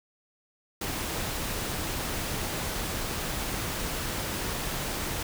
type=noise; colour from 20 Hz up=pink; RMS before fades=-32 dBFS; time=0.81-5.23 s; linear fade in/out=5 ms; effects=none